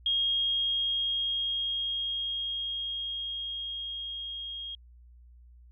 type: tone with level ramp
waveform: sine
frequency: 3255 Hz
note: G#7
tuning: 36 cents flat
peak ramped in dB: -24 to -36 dBFS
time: 0.06-4.75 s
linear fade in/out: 2 ms
effects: added 60 Hz sine -51 dBFS peak until 5.71 s